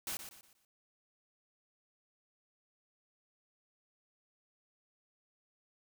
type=noise with echo; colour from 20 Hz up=white; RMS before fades=-39 dBFS; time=0.07-0.17 s; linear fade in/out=2 ms; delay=120 ms; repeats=4; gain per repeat=-9 dB; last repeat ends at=0.65 s; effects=none